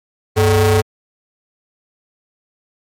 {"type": "ring-modulated tone", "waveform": "45% pulse", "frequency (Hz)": 167.9, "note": "E3", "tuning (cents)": 32, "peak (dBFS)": -7, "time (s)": [0.36, 0.82], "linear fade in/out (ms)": 20, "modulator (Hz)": 266, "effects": ["MP3 64 kbps"]}